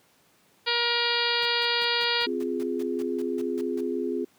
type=harmonic tone; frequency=474.4 Hz; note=A#4; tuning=30 cents sharp; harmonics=1 / 2 / 3 / 4 / 5 / 6 / 7 / 8 / 9 / 10; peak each=-32 / -32 / -32 / -32 / -32 / -32 / -32 / -32 / -32 / -32 dBFS; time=0.66-2.27 s; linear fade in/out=20 ms
type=noise bursts; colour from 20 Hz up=pink; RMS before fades=-46 dBFS; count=13; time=1.42-3.808 s; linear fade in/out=2 ms; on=36 ms; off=160 ms
type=chord; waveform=sine; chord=F minor; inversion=second; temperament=equal with one note detuned; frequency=258.9 / 349.2 / 415.3 Hz; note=C4 / F4 / Ab4; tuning=-18 / 0 / 0 cents; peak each=-30 dBFS; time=2.26-4.25 s; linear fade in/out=10 ms
effects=pink hiss -62 dBFS RMS until 4.38 s + high-pass 150 Hz 12 dB/octave